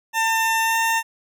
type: tone with pitch glide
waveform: 20% pulse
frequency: 899 to 906.8 Hz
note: A5 to A#5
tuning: +37 to -48 cents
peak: -13 dBFS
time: 0.13-1.03 s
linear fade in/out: 50 ms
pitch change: +15 cents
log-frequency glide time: 0.61-0.77 s
effects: none